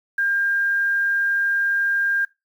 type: tone with quantisation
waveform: sine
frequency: 1603 Hz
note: G6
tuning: 38 cents sharp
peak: -18 dBFS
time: 0.18-2.25 s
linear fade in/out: 5 ms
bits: 8
effects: noise-tail reverb RT60 0.2 s tail -19 dB re dry